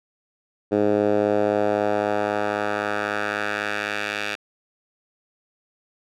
10% pulse tone with band-pass filter sweep, 103.83 Hz, G#2, in tune, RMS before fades -23 dBFS, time 0.71-4.36 s, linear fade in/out 20 ms, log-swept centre 400 to 2500 Hz, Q 1.4, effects none

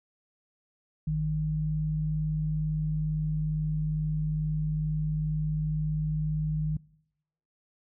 sine tone pair together, 51.29 / 153.7 Hz, G#1 / D#3, -21 / -21 cents, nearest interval octave + perfect fifth, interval 1900 cents, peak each -34 / -26 dBFS, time 1.07-6.77 s, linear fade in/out 5 ms, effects noise-tail reverb RT60 0.8 s tail -24 dB re dry

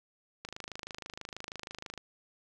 click train, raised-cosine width 0.2 ms, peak -23 dBFS, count 41, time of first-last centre 0.45-1.977 s, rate 26.2 Hz, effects none

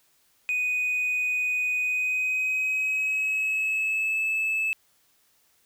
triangle tone with pitch glide, 2489 to 2611 Hz, D#7 to E7, 0 to -17 cents, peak -21 dBFS, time 0.49-4.73 s, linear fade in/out 0 ms, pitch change +83 cents, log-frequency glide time 1.79-4.21 s, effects tanh soft clip ceiling -18 dBFS + white hiss -65 dBFS RMS until 5.65 s

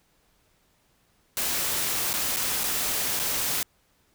white noise with dropouts, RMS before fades -27 dBFS, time 1.37-3.63 s, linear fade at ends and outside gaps 1 ms, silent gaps 2.131-2.138 / 2.363-2.368 / 2.635-2.639 / 3.193-3.197 s, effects pink hiss -66 dBFS RMS until 4.14 s

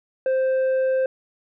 triangle tone with tanh clipping, 523.3 Hz, C5, in tune, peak -19 dBFS, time 0.26-1.06 s, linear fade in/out 2 ms, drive 9 dB, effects none

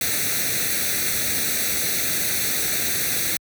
white noise with comb filter, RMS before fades -23 dBFS, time 0.01-3.37 s, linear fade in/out 2 ms, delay 0.49 ms, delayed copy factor +0.8, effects high-pass 60 Hz 12 dB/octave

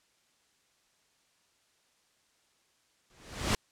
pink noise with exponential growth, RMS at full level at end -25 dBFS, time 3.1-3.55 s, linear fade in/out 1 ms, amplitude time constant 97 ms, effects white hiss -70 dBFS RMS until 3.71 s + low-pass 8000 Hz 12 dB/octave

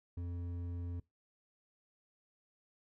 triangle tone with hard clipping, 87.31 Hz, F2, in tune, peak -40 dBFS, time 0.17-1 s, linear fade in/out 5 ms, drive 12 dB, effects noise-tail reverb RT60 0.2 s tail -22 dB re dry

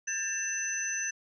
sine tone cluster, 1601 / 1788 / 2687 / 6070 Hz, G6 / A6 / E7 / F#8, +36 / +27 / +33 / +43 cents, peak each -38 / -37 / -40 / -32 dBFS, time 0.07-1.11 s, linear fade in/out 10 ms, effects none

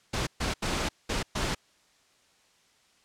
pink noise bursts at uneven times, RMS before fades -29 dBFS, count 5, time 0.13-0.27 / 0.4-0.54 / 0.62-0.89 / 1.09-1.23 / 1.35-1.55 s, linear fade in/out 10 ms, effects white hiss -64 dBFS RMS until 3.04 s + low-pass 7000 Hz 12 dB/octave

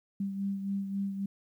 sine beating tone pair, 196.8 / 200.5 Hz, G3 / G3, +7 / +39 cents, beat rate 3.7 Hz, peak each -31 / -40 dBFS, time 0.2-1.26 s, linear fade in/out 5 ms, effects 11-bit

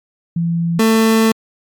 sine / 30% pulse tone pair in turn, 168.5 / 222.8 Hz, E3 / A3, +38 / +22 cents, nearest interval perfect fourth, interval 484 cents, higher second, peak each -14 / -7 dBFS, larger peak second, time 0.36-0.79 / 0.79-1.32 s, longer second, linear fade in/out 5 ms, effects MP3 96 kbps

